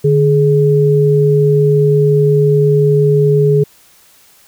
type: tone pair together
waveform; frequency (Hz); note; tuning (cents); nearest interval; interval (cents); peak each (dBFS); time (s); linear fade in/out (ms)
sine; 148.56 / 420.2; D3 / G#4; +20 / +20; octave + tritone; 1800; -10; 0.04-3.64; 10
effects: white hiss -47 dBFS RMS until 4.47 s